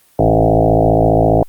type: tone with frequency modulation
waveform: sine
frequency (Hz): 387.5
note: G4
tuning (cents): -20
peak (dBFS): -8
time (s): 0.19-1.43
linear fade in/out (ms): 2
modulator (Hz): 54.9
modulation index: 6.3
effects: white hiss -52 dBFS RMS until 1.48 s + Opus 32 kbps